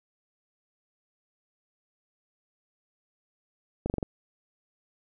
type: slowing click train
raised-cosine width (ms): 2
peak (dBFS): -16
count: 5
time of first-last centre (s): 3.86-4.028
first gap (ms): 39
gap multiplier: 1.05
effects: none